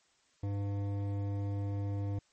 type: tone with hard clipping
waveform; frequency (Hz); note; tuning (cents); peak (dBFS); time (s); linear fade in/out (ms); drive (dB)
sine; 100.4; G2; +42; -34; 0.43-2.19; 5; 13
effects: white hiss -70 dBFS RMS until 2.32 s + MP3 32 kbps